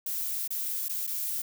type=noise with dropouts; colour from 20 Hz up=violet; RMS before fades=-32 dBFS; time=0.06-1.42 s; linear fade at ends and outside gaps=5 ms; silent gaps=0.478-0.505 / 0.884-0.894 / 1.068-1.074 s; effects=none